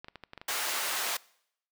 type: clicks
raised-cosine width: 0.3 ms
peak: -27 dBFS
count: 8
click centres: 0.045 / 0.084 / 0.157 / 0.237 / 0.334 / 0.377 / 0.415 / 0.507 s
type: high-pass noise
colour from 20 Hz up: pink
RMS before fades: -32 dBFS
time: 0.48-1.17 s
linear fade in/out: 5 ms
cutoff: 880 Hz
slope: 12 dB/octave
effects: noise-tail reverb RT60 0.7 s tail -23 dB re dry